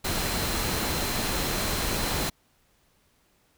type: tone in noise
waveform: sine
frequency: 4100 Hz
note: C8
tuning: 36 cents flat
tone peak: -38 dBFS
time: 0.04-2.3 s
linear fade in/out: 10 ms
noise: pink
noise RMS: -28 dBFS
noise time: 0.04-2.3 s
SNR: -13 dB
effects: pink hiss -66 dBFS RMS until 3.57 s